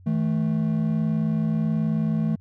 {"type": "tone pair together", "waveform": "triangle", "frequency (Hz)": [160, 218.6], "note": ["D#3", "A3"], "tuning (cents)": [49, -11], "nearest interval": "perfect fourth", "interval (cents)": 540, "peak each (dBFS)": -21, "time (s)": [0.06, 2.36], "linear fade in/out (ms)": 10, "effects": ["tanh soft clip ceiling -11 dBFS", "added 92 Hz sine -46 dBFS peak until 2.4 s"]}